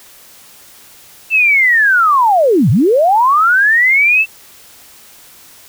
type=linear two-way sweep; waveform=sine; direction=down then up; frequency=2682 to 98 to 2682 Hz; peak=-7 dBFS; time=1.3-4.26 s; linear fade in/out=50 ms; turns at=2.7 s; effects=white hiss -41 dBFS RMS until 5.68 s